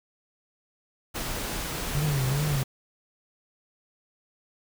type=noise; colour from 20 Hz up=pink; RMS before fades=-32 dBFS; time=1.14-2.64 s; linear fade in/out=20 ms
type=tone with vibrato; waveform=triangle; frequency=140 Hz; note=C#3; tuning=18 cents sharp; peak=-22 dBFS; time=1.95-2.63 s; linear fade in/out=0 ms; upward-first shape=triangle; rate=2.5 Hz; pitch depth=170 cents each way
effects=none